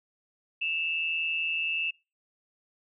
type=tone pair together; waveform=sine; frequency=2642 / 2803 Hz; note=E7 / F7; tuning=+3 / +6 cents; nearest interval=minor second; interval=103 cents; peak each=-28 / -33 dBFS; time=0.61-1.91 s; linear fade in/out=10 ms; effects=noise-tail reverb RT60 0.3 s tail -26 dB re dry